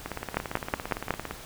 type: two click trains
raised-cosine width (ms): 0.5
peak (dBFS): -9 / -17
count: 5 / 23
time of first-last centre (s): 0.37-1.107 / 0.06-1.31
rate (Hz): 5.43 / 17.6
effects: pink hiss -44 dBFS RMS until 1.45 s